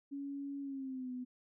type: tone with pitch glide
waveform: sine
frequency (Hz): 280 to 250.9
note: C#4 to B3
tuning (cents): +18 to +28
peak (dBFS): -39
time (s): 0.11-1.25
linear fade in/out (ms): 20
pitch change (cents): -190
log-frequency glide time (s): 0.61-1.12
effects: none

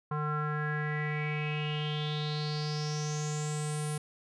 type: tone with low-pass filter sweep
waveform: square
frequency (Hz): 150.6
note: D3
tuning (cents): +44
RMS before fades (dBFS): -33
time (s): 0.11-3.98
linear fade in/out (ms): 5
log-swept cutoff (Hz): 1200 to 10000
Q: 7.5
effects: none

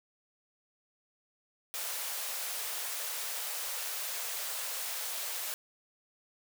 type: high-pass noise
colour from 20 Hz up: white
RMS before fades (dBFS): -37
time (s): 1.74-5.54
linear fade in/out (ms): 0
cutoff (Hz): 460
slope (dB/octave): 48
effects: none

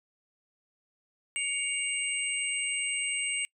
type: tone cluster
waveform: sine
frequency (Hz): 2243 / 2803 / 8230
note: C#7 / F7 / C9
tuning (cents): +20 / +6 / -30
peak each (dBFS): -33 / -34 / -32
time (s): 1.36-3.45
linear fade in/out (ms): 0
effects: noise-tail reverb RT60 0.1 s tail -24 dB re dry

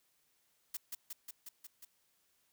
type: noise with echo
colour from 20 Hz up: blue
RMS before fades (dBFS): -40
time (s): 0.74-0.77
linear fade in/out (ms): 5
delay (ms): 180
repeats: 6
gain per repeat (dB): -2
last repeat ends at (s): 1.85
effects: white hiss -75 dBFS RMS until 2.52 s

